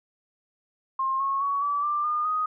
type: tone with pitch steps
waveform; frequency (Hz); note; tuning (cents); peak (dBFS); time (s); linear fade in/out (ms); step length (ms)
sine; 1064 / 1092.7 / 1122.1 / 1152.3 / 1183.3 / 1215.2 / 1247.9; C6 / C#6 / C#6 / D6 / D6 / D#6 / D#6; +29 / -25 / +21 / -33 / +13 / -41 / +5; -23; 0.99-2.46; 5; 210
effects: none